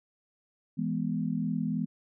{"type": "chord", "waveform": "sine", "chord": "E major", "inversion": "none", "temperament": "equal", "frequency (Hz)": [164.81, 207.7, 246.9], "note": ["E3", "G#3", "B3"], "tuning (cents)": [0, 0, 0], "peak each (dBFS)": -32, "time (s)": [0.77, 1.86], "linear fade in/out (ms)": 20, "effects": []}